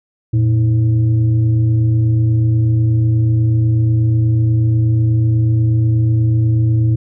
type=tone with frequency modulation; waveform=sine; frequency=115.6 Hz; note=A#2; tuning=14 cents flat; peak=-10 dBFS; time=0.33-6.96 s; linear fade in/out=10 ms; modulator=203 Hz; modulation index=0.43; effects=none